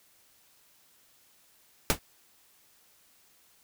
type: noise with exponential decay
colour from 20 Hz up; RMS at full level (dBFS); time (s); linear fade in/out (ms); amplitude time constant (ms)
pink; -18; 1.9-1.99; 0; 19
effects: white hiss -63 dBFS RMS until 3.63 s